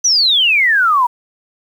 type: exponential sweep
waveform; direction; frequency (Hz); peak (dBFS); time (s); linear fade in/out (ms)
sine; down; 6110 to 935; -9; 0.04-1.07; 10
effects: 7-bit